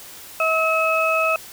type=harmonic tone; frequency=643 Hz; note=E5; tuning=43 cents flat; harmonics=1 / 2 / 4; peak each=-21 / -21 / -21 dBFS; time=0.4-1.36 s; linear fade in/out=2 ms; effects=white hiss -40 dBFS RMS until 1.52 s